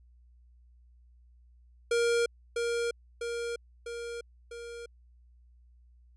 square tone with echo, 470 Hz, A#4, 14 cents sharp, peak -25 dBFS, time 1.91-2.26 s, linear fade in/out 5 ms, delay 650 ms, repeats 4, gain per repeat -4 dB, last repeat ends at 4.86 s, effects added 60 Hz sine -56 dBFS peak until 6.16 s + resampled to 24000 Hz

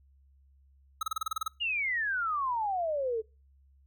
square tone bursts, 1287 Hz, E6, 42 cents flat, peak -29 dBFS, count 10, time 1.01-1.48 s, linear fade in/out 5 ms, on 20 ms, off 30 ms
sine exponential sweep, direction down, 2900 to 430 Hz, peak -28 dBFS, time 1.6-3.22 s, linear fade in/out 20 ms
effects noise-tail reverb RT60 0.3 s tail -24 dB re dry + added 68 Hz sine -59 dBFS peak until 3.86 s

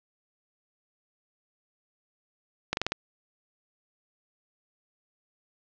slowing click train, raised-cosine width 0.2 ms, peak -9 dBFS, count 5, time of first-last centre 2.73-2.92 s, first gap 41 ms, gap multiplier 1.1, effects low-pass 5000 Hz 12 dB/octave

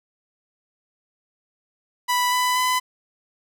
sawtooth tone with pitch steps, 987.8 / 997.5 / 1007.4 Hz, B5 / B5 / B5, 0 / +17 / +34 cents, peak -15 dBFS, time 2.08-2.8 s, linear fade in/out 20 ms, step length 240 ms, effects none

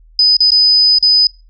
sine tone with dropouts, 5000 Hz, D#8, 8 cents sharp, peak -6 dBFS, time 0.19-1.27 s, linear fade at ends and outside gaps 2 ms, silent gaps 0.368-0.404 / 0.506-0.518 / 0.986-1.026 s, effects noise-tail reverb RT60 0.3 s tail -23 dB re dry + added 40 Hz sine -41 dBFS peak until 1.49 s

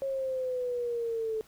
sine linear sweep, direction down, 546 to 435.2 Hz, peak -29 dBFS, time 0.02-1.41 s, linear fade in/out 0 ms, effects pink hiss -59 dBFS RMS until 1.47 s

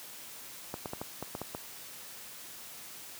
clicks, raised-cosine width 1 ms, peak -22 dBFS, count 8, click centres 0.741 / 0.858 / 0.934 / 1.015 / 1.226 / 1.351 / 1.416 / 1.549 s, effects white hiss -47 dBFS RMS until 3.19 s + high-pass 80 Hz 12 dB/octave

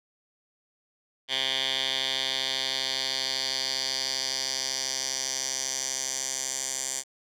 10% pulse tone with band-pass filter sweep, 132.6 Hz, C3, 23 cents sharp, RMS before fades -30 dBFS, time 1.28-7.04 s, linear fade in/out 50 ms, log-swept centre 3300 to 7200 Hz, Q 3.5, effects none

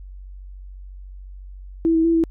sine tone with pitch steps, 329 / 324.2 / 332.7 / 327.9 Hz, E4 / E4 / E4 / E4, -3 / -29 / +16 / -9 cents, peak -14 dBFS, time 1.85-2.238 s, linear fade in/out 0 ms, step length 97 ms, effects added 47 Hz sine -35 dBFS peak until 2.3 s

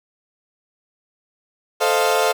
30% pulse chord, F dominant seventh, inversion first, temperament equal, 440 / 523.3 / 622.3 / 698.5 Hz, A4 / C5 / Eb5 / F5, 0 / 0 / 0 / 0 cents, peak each -18 / -19 / -21 / -18 dBFS, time 1.8-2.33 s, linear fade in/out 20 ms, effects none

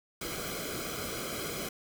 pink noise with comb filter, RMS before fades -37 dBFS, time 0.21-1.69 s, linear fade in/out 5 ms, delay 1.1 ms, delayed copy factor -0.8, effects none

